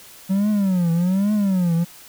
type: tone with vibrato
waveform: triangle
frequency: 187.7 Hz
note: F#3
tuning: 25 cents sharp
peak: -14 dBFS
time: 0.29-1.85 s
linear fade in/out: 20 ms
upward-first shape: triangle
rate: 1.2 Hz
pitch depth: 230 cents each way
effects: white hiss -44 dBFS RMS until 2.08 s